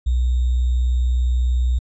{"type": "tone with sample-and-hold", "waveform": "sine", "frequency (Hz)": 61.74, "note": "B1", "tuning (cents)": 0, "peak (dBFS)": -15, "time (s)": [0.06, 1.79], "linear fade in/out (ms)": 10, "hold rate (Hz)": 3675, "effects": ["resampled to 22050 Hz"]}